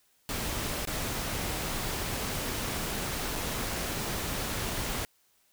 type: noise with dropouts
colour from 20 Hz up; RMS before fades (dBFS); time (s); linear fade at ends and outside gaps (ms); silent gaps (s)
pink; -33; 0.29-5.05; 0; 0.852-0.873 / 3.355-3.359
effects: white hiss -68 dBFS RMS until 5.52 s